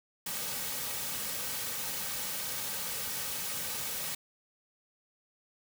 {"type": "noise with comb filter", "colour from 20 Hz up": "white", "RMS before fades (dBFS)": -36, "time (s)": [0.26, 4.15], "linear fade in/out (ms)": 5, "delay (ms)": 2.9, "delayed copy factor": -0.55, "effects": []}